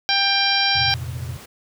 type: harmonic tone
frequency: 792 Hz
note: G5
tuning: 18 cents sharp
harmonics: 1 / 2 / 3 / 4 / 5 / 6 / 7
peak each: -24 / -24 / -24 / -24 / -24 / -24 / -24 dBFS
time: 0.09-0.94 s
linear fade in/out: 0 ms
type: chord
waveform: sine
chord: F suspended fourth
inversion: none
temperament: just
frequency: 87.31 / 116.41 / 130.96 Hz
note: F2 / Bb2 / C3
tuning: 0 / -2 / +2 cents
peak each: -31 dBFS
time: 0.75-1.37 s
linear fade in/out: 10 ms
type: high-pass noise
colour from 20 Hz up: pink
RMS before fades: -42 dBFS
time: 0.89-1.46 s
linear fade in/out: 10 ms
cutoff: 100 Hz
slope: 12 dB/octave
effects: none